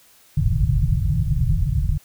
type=low-pass noise; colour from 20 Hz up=white; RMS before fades=-19 dBFS; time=0.37-1.98 s; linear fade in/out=5 ms; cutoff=160 Hz; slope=96 dB/octave; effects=white hiss -53 dBFS RMS until 2.04 s